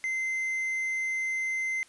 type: tone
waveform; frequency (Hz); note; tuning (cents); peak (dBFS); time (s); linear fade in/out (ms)
triangle; 2072; C7; -17; -26; 0.04-1.83; 0
effects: white hiss -58 dBFS RMS until 1.88 s + resampled to 24000 Hz